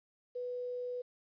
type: tone with quantisation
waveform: sine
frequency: 493.9 Hz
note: B4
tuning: in tune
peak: -36 dBFS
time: 0.35-1.02 s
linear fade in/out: 10 ms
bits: 11
effects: resampled to 11025 Hz